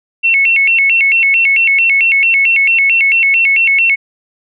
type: tone with vibrato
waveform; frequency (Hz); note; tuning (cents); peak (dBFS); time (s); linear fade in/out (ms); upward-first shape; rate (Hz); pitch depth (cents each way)
sine; 2440; D#7; -34; -7; 0.23-3.96; 20; square; 4.5; 180
effects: none